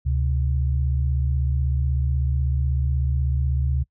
sine tone pair together, 71.9 / 128.11 Hz, D2 / C3, -36 / -36 cents, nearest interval minor seventh, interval 1000 cents, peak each -20 / -25 dBFS, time 0.05-3.84 s, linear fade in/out 20 ms, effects noise-tail reverb RT60 0.1 s tail -25 dB re dry

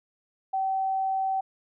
sine tone, 768 Hz, G5, 36 cents flat, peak -24 dBFS, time 0.53-1.41 s, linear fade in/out 10 ms, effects none

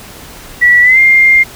sine tone with pitch glide, 1946 to 2110 Hz, B6 to C7, -26 to +14 cents, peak -3 dBFS, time 0.61-1.44 s, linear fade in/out 20 ms, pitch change +140 cents, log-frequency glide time 0.82-0.99 s, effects pink hiss -32 dBFS RMS until 1.55 s

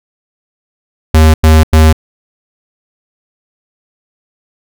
square tone bursts, 78.8 Hz, D#2, 23 cents sharp, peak -3 dBFS, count 3, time 1.14-1.928 s, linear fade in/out 5 ms, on 200 ms, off 94 ms, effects none

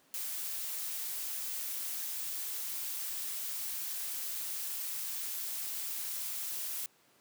blue noise, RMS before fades -38 dBFS, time 0.14-6.86 s, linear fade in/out 0 ms, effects pink hiss -66 dBFS RMS until 7.2 s + high-pass 200 Hz 12 dB/octave

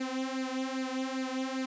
sawtooth tone with flanger, 261.6 Hz, C4, in tune, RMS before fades -34 dBFS, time 0-1.66 s, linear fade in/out 10 ms, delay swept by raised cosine 0.43 to 3.53 ms, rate 2.5 Hz, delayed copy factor +0.7, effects resampled to 16000 Hz

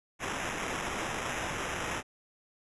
violet noise with sample-and-hold, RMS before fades -35 dBFS, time 0.19-2.03 s, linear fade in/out 50 ms, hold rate 4410 Hz, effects resampled to 24000 Hz

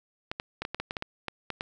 clicks, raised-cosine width 0.3 ms, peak -16 dBFS, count 12, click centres 0.315 / 0.399 / 0.62 / 0.651 / 0.746 / 0.8 / 0.909 / 0.968 / 1.024 / 1.283 / 1.503 / 1.609 s, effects none

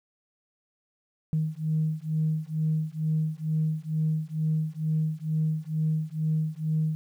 sine beating tone pair, 155.56 / 157.76 Hz, D#3 / D#3, 0 / +24 cents, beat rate 2.2 Hz, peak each -27 dBFS, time 1.33-6.95 s, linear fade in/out 0 ms, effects tanh soft clip ceiling -17 dBFS + 10-bit

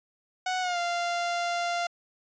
sawtooth tone with pitch glide, 740 to 694.4 Hz, F#5 to F5, 0 to -10 cents, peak -23 dBFS, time 0.46-1.87 s, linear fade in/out 5 ms, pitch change -110 cents, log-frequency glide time 0.61-0.78 s, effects resampled to 16000 Hz

